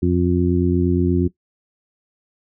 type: harmonic tone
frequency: 88.4 Hz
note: F2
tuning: 22 cents sharp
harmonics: 1 / 2 / 3 / 4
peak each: -20 / -20 / -20 / -20 dBFS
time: 0.02-1.28 s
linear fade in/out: 10 ms
effects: noise-tail reverb RT60 0.1 s tail -17 dB re dry